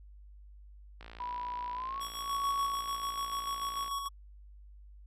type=click train; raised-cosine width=0.3 ms; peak=-32 dBFS; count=164; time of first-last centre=1.01-3.88 s; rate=56.8 Hz
type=tone with pitch glide; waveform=sine; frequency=983 to 1116.2 Hz; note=B5 to C#6; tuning=-8 to +12 cents; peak=-35 dBFS; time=1.2-2.75 s; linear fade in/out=2 ms; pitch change=+220 cents; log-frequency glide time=1.74-2 s
type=tone with tremolo; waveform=square; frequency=1115 Hz; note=C#6; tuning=10 cents sharp; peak=-33 dBFS; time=2-4.09 s; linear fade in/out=20 ms; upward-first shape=square; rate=6.8 Hz; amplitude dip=40%
effects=added 50 Hz sine -50 dBFS peak until 5.06 s + resampled to 32000 Hz